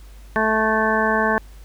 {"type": "harmonic tone", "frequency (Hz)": 219, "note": "A3", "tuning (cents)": -8, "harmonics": [1, 2, 3, 4, 5, 7, 8], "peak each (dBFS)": [-24, -24, -24, -24, -24, -24, -24], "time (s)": [0.36, 1.38], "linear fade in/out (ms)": 0, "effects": ["added 50 Hz sine -39 dBFS peak until 1.64 s", "pink hiss -52 dBFS RMS until 1.64 s"]}